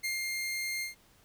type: tone with ADSR envelope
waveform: sawtooth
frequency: 2115 Hz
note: C7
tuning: 18 cents sharp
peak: -27 dBFS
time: 0.03-0.95 s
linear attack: 19 ms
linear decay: 140 ms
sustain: -2 dB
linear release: 130 ms
effects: pink hiss -63 dBFS RMS until 1.24 s